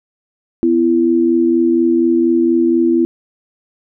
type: tone pair together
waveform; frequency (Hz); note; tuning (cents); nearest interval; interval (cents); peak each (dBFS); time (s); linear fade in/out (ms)
sine; 251.5 / 335.7; B3 / E4; +32 / +32; perfect fourth; 500; -15 / -11; 0.63-3.05; 0
effects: none